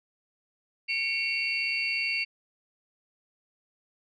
sine tone cluster, 2216 / 2355 / 2738 / 4575 Hz, C#7 / D7 / F7 / D8, -1 / +4 / -35 / -46 cents, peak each -31 / -36 / -29 / -33 dBFS, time 0.88-2.25 s, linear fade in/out 20 ms, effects tanh soft clip ceiling -17 dBFS

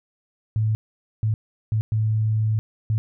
sine tone bursts at uneven times, 109.1 Hz, A2, 14 cents flat, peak -18 dBFS, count 5, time 0.56-0.75 / 1.23-1.34 / 1.72-1.81 / 1.92-2.59 / 2.9-2.98 s, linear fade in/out 0 ms, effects none

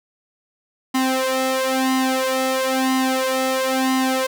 sawtooth tone with flanger, 261.6 Hz, C4, in tune, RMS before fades -20 dBFS, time 0.94-4.27 s, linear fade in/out 10 ms, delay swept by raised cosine 1 to 2.3 ms, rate 1 Hz, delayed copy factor +0.95, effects none

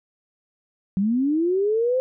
sine linear sweep, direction up, 185 to 523.3 Hz, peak -18 dBFS, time 0.97-2 s, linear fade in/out 0 ms, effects none

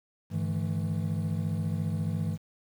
triangle tone cluster, 101.3 / 149.9 / 164.5 / 215.8 Hz, G#2 / D3 / E3 / A3, -43 / +36 / -3 / -33 cents, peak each -30 / -34 / -29 / -35 dBFS, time 0.3-2.38 s, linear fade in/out 50 ms, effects 9-bit

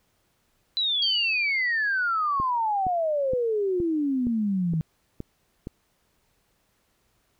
sine exponential sweep, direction down, 4015 to 155.56 Hz, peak -22 dBFS, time 0.77-4.81 s, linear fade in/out 0 ms
sine tone with exponential decay, 4573 Hz, D8, 47 cents flat, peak -24 dBFS, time 1.02-2.5 s, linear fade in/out 2 ms, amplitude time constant 320 ms
click train, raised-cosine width 3 ms, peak -20 dBFS, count 8, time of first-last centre 2.4-5.671 s, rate 2.14 Hz
effects pink hiss -69 dBFS RMS until 7.39 s

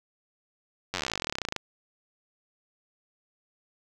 slowing click train, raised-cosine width 0.2 ms, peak -12 dBFS, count 30, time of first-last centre 0.94-1.563 s, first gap 10 ms, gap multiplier 1.05, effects none

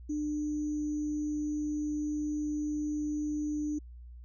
sine tone with sample-and-hold, 299.4 Hz, D4, 33 cents sharp, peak -30 dBFS, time 0.09-3.79 s, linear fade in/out 10 ms, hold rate 6300 Hz, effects added 60 Hz sine -45 dBFS peak until 4.24 s + resampled to 16000 Hz

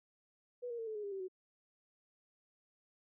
sine tone with pitch steps, 490 / 471.1 / 453 / 435.5 / 418.8 / 402.6 / 387.1 / 372.2 Hz, B4 / A#4 / A#4 / A4 / G#4 / G4 / G4 / F#4, -14 / +18 / -50 / -18 / +15 / +46 / -22 / +10 cents, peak -39 dBFS, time 0.62-1.284 s, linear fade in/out 20 ms, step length 83 ms, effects none

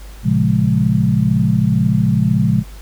sine chord, Bb minor seventh, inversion none, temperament equal, 116.54 / 138.59 / 174.61 / 207.7 Hz, Bb2 / Db3 / F3 / Ab3, 0 / 0 / 0 / 0 cents, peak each -17 dBFS, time 0.23-2.64 s, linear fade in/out 50 ms, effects added 50 Hz sine -32 dBFS peak until 2.81 s + pink hiss -43 dBFS RMS until 2.81 s

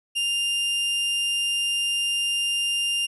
40% pulse tone, 2800 Hz, F7, 4 cents sharp, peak -21 dBFS, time 0.15-3.07 s, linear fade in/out 20 ms, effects resampled to 32000 Hz

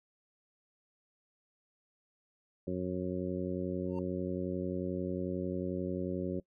harmonic tone, 91.2 Hz, F#2, 24 cents flat, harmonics 1 / 2 / 3 / 4 / 5 / 6, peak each -43 / -37 / -39 / -38 / -43 / -41 dBFS, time 2.67-6.4 s, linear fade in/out 5 ms
triangle tone with exponential growth, 914 Hz, A#5, 34 cents flat, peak -39 dBFS, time 3.85-3.99 s, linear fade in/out 2 ms, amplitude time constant 30 ms
effects noise-tail reverb RT60 0.1 s tail -22 dB re dry

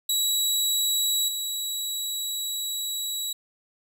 20% pulse tone with level steps, 3892 Hz, B7, 26 cents flat, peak -16 / -22 dBFS, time 0.09-3.33 s, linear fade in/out 5 ms, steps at 1.28 s, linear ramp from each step 5 ms, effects none

